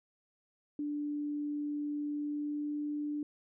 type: tone with pitch glide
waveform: sine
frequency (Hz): 293.7 to 295.4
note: D4 to D4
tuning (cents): 0 to +10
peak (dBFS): -33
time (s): 0.79-3.23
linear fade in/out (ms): 2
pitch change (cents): +10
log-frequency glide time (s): 2.11-2.79
effects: none